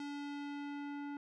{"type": "tone with low-pass filter sweep", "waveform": "square", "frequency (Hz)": 286.9, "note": "D4", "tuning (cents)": -40, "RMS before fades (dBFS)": -43, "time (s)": [0, 1.17], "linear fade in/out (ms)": 2, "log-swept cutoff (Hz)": [5400, 1700], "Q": 0.93, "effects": []}